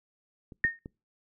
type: clicks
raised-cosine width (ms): 3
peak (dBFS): -33 / -25 / -27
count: 3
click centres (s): 0.522 / 0.649 / 0.859
type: tone with exponential decay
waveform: sine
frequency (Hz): 1840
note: A#6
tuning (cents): -23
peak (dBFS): -18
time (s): 0.64-0.79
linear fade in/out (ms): 1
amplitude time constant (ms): 31
effects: noise-tail reverb RT60 0.3 s tail -26 dB re dry